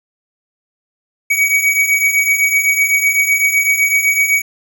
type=beating tone pair; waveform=square; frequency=2254 / 2261.9 Hz; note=C#7 / C#7; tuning=+28 / +34 cents; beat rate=7.9 Hz; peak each=-18 / -13 dBFS; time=1.3-4.42 s; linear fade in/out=10 ms; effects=none